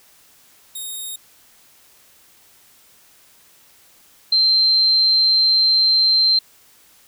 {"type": "tone pair in turn", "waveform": ["5% pulse", "sine"], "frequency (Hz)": [3723, 4132], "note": ["A#7", "C8"], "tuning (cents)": [-3, -22], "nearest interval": "major second", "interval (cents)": 181, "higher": "second", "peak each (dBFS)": [-20, -12], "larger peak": "second", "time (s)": [[0.75, 1.16], [4.32, 6.39]], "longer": "second", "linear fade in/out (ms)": 5, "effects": ["white hiss -52 dBFS RMS until 7.07 s"]}